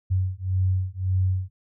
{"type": "beating tone pair", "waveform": "sine", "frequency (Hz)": [92.5, 94.3], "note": ["F#2", "F#2"], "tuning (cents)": [0, 33], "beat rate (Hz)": 1.8, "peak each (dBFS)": [-24, -24], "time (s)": [0.1, 1.5], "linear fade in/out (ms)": 20, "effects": []}